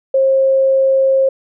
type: tone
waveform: sine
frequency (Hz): 535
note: C5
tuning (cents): +38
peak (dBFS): -9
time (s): 0.14-1.29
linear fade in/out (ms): 5
effects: none